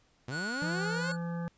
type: linear sweep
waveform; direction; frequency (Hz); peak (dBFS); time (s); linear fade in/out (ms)
sawtooth; up; 116.54 to 548; -32; 0.28-1.12; 5
type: tone with vibrato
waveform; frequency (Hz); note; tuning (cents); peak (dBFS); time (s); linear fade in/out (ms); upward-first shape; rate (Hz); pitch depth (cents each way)
square; 1458; F#6; -26; -35; 0.3-1.17; 50; sine; 2.8; 11
type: harmonic tone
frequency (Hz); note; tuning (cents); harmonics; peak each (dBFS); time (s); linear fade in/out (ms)
170.3; F3; -43; 1 / 3 / 5 / 7 / 9 / 10; -33 / -43 / -47 / -50 / -52 / -53; 0.62-1.48; 0
effects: pink hiss -68 dBFS RMS until 1.57 s + resampled to 16000 Hz